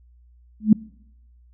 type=tone with exponential growth; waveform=sine; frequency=214.8 Hz; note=A3; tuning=41 cents flat; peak=-5 dBFS; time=0.6-0.73 s; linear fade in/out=5 ms; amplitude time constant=27 ms; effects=noise-tail reverb RT60 0.8 s tail -24 dB re dry + added 60 Hz sine -50 dBFS peak until 1.53 s